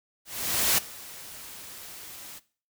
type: noise with ADSR envelope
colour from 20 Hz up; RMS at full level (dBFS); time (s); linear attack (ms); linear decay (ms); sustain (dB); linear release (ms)
white; -22; 0.25-2.4; 530; 10; -21; 28
effects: noise-tail reverb RT60 0.4 s tail -18 dB re dry